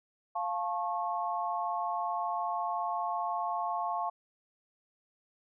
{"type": "chord", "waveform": "sine", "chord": "F augmented", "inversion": "none", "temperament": "just", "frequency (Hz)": [698.5, 873.1, 1091.3], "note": ["F5", "A5", "C#6"], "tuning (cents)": [0, -14, -27], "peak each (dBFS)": [-34, -35, -35], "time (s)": [0.35, 4.1], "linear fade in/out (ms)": 10, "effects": []}